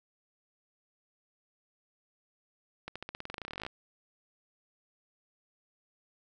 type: accelerating click train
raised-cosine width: 0.3 ms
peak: -23 dBFS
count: 22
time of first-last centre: 2.88-3.665 s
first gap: 76 ms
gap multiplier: 0.92
effects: none